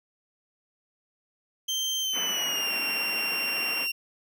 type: tone with pitch glide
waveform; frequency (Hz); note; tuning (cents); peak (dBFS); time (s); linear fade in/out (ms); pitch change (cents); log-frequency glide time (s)
30% pulse; 3136 to 2762; G7 to F7; 0 to -20; -24; 1.68-3.92; 10; -220; 2-2.72
type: band-pass noise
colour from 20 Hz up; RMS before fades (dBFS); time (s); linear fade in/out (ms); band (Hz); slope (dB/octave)
white; -37; 2.12-3.88; 50; 170 to 3100; 96
effects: none